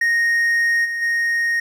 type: tone with level steps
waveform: triangle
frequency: 1862 Hz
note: A#6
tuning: 2 cents flat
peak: -13 / -20 / -15 dBFS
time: 0.01-1.6 s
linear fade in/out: 5 ms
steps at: 0.84 / 1.01 s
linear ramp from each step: 20 ms
effects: none